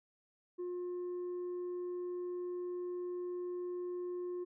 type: tone with tanh clipping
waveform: sine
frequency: 356.6 Hz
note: F4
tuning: 36 cents sharp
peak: -38 dBFS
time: 0.58-4.45 s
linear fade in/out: 20 ms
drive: 2 dB
effects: none